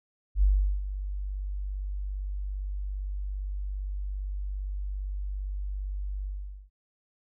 sine tone with ADSR envelope, 48.77 Hz, G1, 8 cents flat, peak -17 dBFS, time 0.35-6.7 s, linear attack 73 ms, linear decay 390 ms, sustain -13 dB, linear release 450 ms, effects none

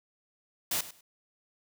white noise with echo, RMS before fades -30 dBFS, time 0.71-0.81 s, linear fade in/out 5 ms, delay 100 ms, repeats 2, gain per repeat -15 dB, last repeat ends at 1.01 s, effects none

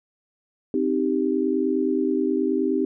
sine chord, C minor, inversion none, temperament equal, 261.6 / 311.1 / 392 Hz, C4 / Eb4 / G4, 0 / 0 / 0 cents, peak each -24 dBFS, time 0.74-2.85 s, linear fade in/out 2 ms, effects none

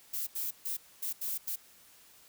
violet noise bursts at uneven times, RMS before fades -35 dBFS, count 6, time 0.13-0.27 / 0.35-0.51 / 0.65-0.77 / 1.02-1.13 / 1.21-1.38 / 1.47-1.56 s, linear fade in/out 10 ms, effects white hiss -59 dBFS RMS until 2.28 s

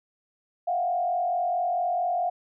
sine tone with frequency modulation, 709 Hz, F5, 26 cents sharp, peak -23 dBFS, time 0.67-2.3 s, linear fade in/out 10 ms, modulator 44.5 Hz, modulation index 0.8, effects none

